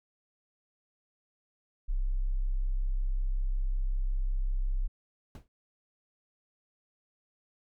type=tone; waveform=sine; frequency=32.7 Hz; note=C1; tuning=in tune; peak=-26 dBFS; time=1.88-4.88 s; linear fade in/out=20 ms
type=noise with exponential decay; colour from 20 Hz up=brown; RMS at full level=-39 dBFS; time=5.35-5.48 s; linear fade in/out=1 ms; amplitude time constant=28 ms
effects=none